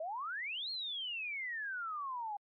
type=exponential two-way sweep; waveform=sine; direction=up then down; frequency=607 to 4320 to 801 Hz; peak=-37 dBFS; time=0-2.37 s; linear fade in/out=5 ms; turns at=0.7 s; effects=MP3 32 kbps